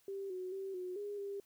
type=tone with pitch steps; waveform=sine; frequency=392.7 / 368.4 / 387.1 / 364.3 / 409.6 / 399.7 Hz; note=G4 / F#4 / G4 / F#4 / G#4 / G4; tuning=+3 / -7 / -22 / -27 / -24 / +34 cents; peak=-39 dBFS; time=0.08-1.4 s; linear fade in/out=2 ms; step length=220 ms; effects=white hiss -71 dBFS RMS until 1.45 s